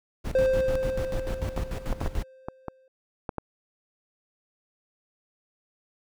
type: noise with tremolo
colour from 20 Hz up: brown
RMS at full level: -28 dBFS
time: 0.24-2.24 s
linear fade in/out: 20 ms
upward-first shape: square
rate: 6.8 Hz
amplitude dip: 75%
type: tone with exponential decay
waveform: triangle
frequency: 523.3 Hz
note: C5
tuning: in tune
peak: -16 dBFS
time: 0.35-2.88 s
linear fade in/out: 2 ms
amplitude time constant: 550 ms
type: clicks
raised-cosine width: 1 ms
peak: -16 dBFS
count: 8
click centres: 1.577 / 1.927 / 2.014 / 2.061 / 2.485 / 2.683 / 3.292 / 3.383 s
effects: none